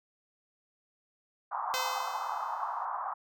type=band-pass noise; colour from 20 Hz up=white; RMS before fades=-35 dBFS; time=1.51-3.14 s; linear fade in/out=10 ms; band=760 to 1200 Hz; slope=48 dB/octave
type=tone with exponential decay; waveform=5% pulse; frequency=513 Hz; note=C5; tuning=34 cents flat; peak=-18 dBFS; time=1.74-2.85 s; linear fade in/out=0 ms; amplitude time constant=240 ms
effects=none